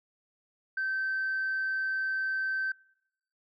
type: tone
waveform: sine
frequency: 1548 Hz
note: G6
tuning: 22 cents flat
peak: -27 dBFS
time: 0.77-2.72 s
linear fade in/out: 5 ms
effects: noise-tail reverb RT60 0.8 s tail -25 dB re dry + tanh soft clip ceiling -25 dBFS